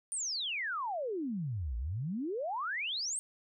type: exponential two-way sweep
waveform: sine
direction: down then up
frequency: 9450 to 55 to 8860 Hz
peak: -33 dBFS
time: 0.12-3.19 s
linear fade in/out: 0 ms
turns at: 1.77 s
effects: none